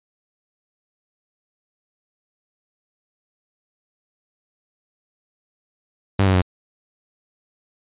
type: tone with pitch steps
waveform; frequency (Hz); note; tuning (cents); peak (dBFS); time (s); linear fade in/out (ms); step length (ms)
sawtooth; 98 / 94.72 / 91.54; G2 / F#2 / F#2; 0 / +41 / -18; -10; 6.19-6.418; 5; 76
effects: resampled to 8000 Hz